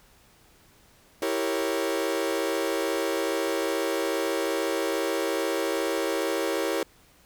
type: chord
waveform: 40% pulse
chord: E diminished seventh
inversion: none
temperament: equal with one note detuned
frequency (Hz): 329.6 / 392 / 466.2 / 552.4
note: E4 / G4 / Bb4 / Db5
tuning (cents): 0 / 0 / 0 / -6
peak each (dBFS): -30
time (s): 1.22-6.83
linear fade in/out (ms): 2
effects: pink hiss -58 dBFS RMS until 7.25 s